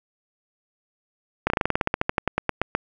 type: slowing click train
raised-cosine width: 0.5 ms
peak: -5 dBFS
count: 19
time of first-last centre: 1.47-2.75 s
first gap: 31 ms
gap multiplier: 1.09
effects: none